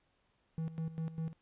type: tone with tremolo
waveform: triangle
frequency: 161.6 Hz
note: E3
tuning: 34 cents flat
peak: -32 dBFS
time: 0.58-1.33 s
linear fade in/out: 0 ms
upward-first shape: square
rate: 5 Hz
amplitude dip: 75%
effects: pink hiss -75 dBFS RMS until 1.41 s + resampled to 8000 Hz